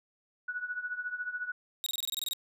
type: tone with tremolo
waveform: sine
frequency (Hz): 1472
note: F#6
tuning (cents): -9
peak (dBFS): -30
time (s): 0.48-1.52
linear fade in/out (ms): 5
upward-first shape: triangle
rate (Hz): 14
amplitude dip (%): 85
type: tone bursts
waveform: sawtooth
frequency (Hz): 3783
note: A#7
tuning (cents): +25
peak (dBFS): -28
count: 11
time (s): 1.84-2.333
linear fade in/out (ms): 0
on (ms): 23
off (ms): 24
effects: none